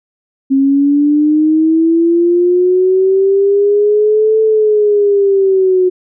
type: linear two-way sweep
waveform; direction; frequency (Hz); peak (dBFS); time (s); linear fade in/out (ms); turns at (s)
sine; up then down; 267.9 to 440 to 363.8; -7; 0.5-5.9; 20; 4.41
effects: none